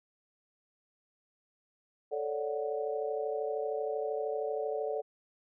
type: chord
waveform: sine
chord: D major seventh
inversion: second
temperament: equal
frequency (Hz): 440 / 554.4 / 587.3 / 740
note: A4 / C#5 / D5 / F#5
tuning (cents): 0 / 0 / 0 / 0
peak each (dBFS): -34 / -39 / -37 / -40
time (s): 2.11-5.02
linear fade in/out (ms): 20
effects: none